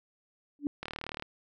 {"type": "tone with exponential growth", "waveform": "sine", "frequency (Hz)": 289.2, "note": "D4", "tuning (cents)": -27, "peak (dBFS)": -23, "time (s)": [0.59, 0.67], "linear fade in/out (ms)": 1, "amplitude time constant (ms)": 17}
{"type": "click train", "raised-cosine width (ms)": 0.3, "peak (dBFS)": -21, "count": 16, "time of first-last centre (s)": [0.83, 1.224], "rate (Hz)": 38.1}
{"effects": []}